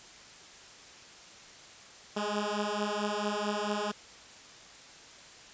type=beating tone pair; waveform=10% pulse; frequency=205.8 / 210.3 Hz; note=G#3 / G#3; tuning=-16 / +22 cents; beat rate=4.5 Hz; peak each=-25 dBFS; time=2.16-3.92 s; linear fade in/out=10 ms; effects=white hiss -51 dBFS RMS until 5.53 s + resampled to 16000 Hz